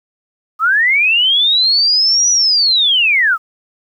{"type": "linear two-way sweep", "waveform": "sine", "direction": "up then down", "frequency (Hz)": [1224, 5920, 1224], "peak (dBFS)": -9, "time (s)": [0.59, 3.38], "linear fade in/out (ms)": 50, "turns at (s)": 2.3, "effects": ["8-bit"]}